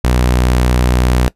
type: tone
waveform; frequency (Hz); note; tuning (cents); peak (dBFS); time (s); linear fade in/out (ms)
sawtooth; 61.74; B1; 0; -6; 0.04-1.28; 0
effects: noise-tail reverb RT60 0.1 s tail -20 dB re dry + resampled to 32000 Hz